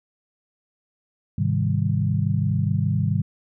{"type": "chord", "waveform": "sine", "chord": "Ab major seventh", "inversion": "none", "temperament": "equal", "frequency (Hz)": [103.83, 130.81, 155.56, 196], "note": ["Ab2", "C3", "Eb3", "G3"], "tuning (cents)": [0, 0, 0, 0], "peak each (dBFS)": [-23, -25, -24, -27], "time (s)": [1.38, 3.22], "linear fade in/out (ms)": 5, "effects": []}